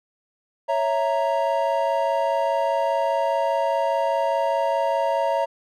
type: chord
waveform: triangle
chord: A# diminished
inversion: first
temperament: equal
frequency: 554.4 / 659.3 / 932.3 Hz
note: C#5 / E5 / A#5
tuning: 0 / 0 / 0 cents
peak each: -22 dBFS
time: 0.68-5.46 s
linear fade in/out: 20 ms
effects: none